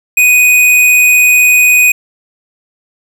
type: tone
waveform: square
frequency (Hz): 2489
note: D#7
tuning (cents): 0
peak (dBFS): -5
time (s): 0.17-1.92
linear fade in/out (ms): 5
effects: none